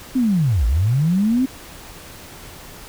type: linear two-way sweep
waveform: sine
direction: down then up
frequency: 268.6 to 52.1 to 268.6 Hz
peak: -14 dBFS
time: 0.15-1.46 s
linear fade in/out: 10 ms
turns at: 0.66 s
effects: pink hiss -39 dBFS RMS until 2.88 s